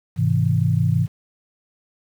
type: chord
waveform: sine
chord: Ab augmented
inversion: none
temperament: just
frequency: 103.83 / 129.78 / 162.23 Hz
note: Ab2 / C3 / E3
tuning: 0 / -14 / -27 cents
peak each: -20 dBFS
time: 0.16-1.08 s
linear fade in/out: 50 ms
effects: 8-bit